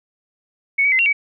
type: tone with pitch steps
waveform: sine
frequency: 2217 / 2270 / 2057 / 2747 / 2275 Hz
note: C#7 / C#7 / C7 / F7 / C#7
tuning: 0 / +41 / -30 / -29 / +44 cents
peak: -13 dBFS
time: 0.78-1.13 s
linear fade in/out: 10 ms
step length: 70 ms
effects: none